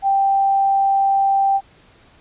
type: tone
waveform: sine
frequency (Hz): 785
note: G5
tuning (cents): +2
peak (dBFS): -13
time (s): 0.02-1.61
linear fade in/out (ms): 50
effects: pink hiss -51 dBFS RMS until 2.2 s + resampled to 8000 Hz